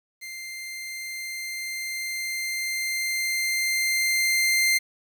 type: tone with level ramp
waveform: sawtooth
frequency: 2093 Hz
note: C7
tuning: in tune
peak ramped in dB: -32 to -15 dBFS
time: 0.21-4.79 s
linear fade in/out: 20 ms
effects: 9-bit